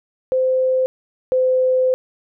sine tone pair in turn, 517 / 513.4 Hz, C5 / C5, -21 / -33 cents, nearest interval unison, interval 12 cents, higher first, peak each -14 / -13 dBFS, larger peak second, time 0.32-0.86 / 1.32-1.94 s, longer second, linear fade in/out 0 ms, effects none

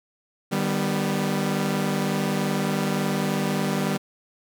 sawtooth chord, Eb augmented, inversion none, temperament equal with one note detuned, 152.54 / 196 / 246.9 Hz, Eb3 / G3 / B3, -34 / 0 / 0 cents, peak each -24 / -21 / -25 dBFS, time 0.51-3.98 s, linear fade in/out 20 ms, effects none

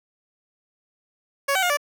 15% pulse tone with pitch steps, 557 / 762 / 713 / 581 Hz, C#5 / G5 / F5 / D5, +8 / -49 / +36 / -19 cents, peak -13 dBFS, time 1.48-1.772 s, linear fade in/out 10 ms, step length 73 ms, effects none

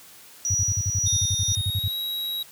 sine tone with tremolo, 5820 Hz, F#8, 29 cents flat, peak -21 dBFS, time 0.45-1.55 s, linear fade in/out 0 ms, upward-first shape sine, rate 1.9 Hz, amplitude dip 45%
sine tone bursts, 97 Hz, G2, 18 cents flat, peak -21 dBFS, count 16, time 0.5-1.879 s, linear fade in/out 5 ms, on 44 ms, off 45 ms
square tone with pitch glide, 3676 to 3845 Hz, A#7 to B7, -25 to -47 cents, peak -27 dBFS, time 1.06-2.43 s, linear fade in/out 5 ms, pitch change +78 cents, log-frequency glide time 1.47-1.95 s
effects white hiss -48 dBFS RMS until 2.51 s + high-pass 60 Hz 12 dB/octave

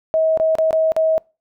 sine tone with dropouts, 639 Hz, D#5, 46 cents sharp, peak -13 dBFS, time 0.14-1.18 s, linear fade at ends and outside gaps 0 ms, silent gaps 0.374-0.399 / 0.553-0.585 / 0.708-0.729 / 0.92-0.965 s, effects noise-tail reverb RT60 0.3 s tail -25 dB re dry

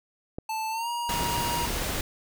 clicks, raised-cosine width 2 ms, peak -20 dBFS, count 2, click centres 0.385 / 1.14 s
square tone with pitch glide, 880 to 948.6 Hz, A5 to A#5, 0 to +30 cents, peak -29 dBFS, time 0.49-1.66 s, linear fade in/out 5 ms, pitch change +130 cents, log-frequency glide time 0.7-0.89 s
pink noise, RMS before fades -30 dBFS, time 1.09-2.01 s, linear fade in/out 2 ms
effects none

